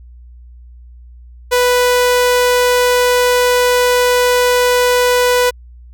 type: tone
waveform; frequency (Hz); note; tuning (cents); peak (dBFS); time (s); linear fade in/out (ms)
sawtooth; 493.9; B4; 0; -6; 1.51-5.51; 20
effects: added 60 Hz sine -35 dBFS peak until 5.93 s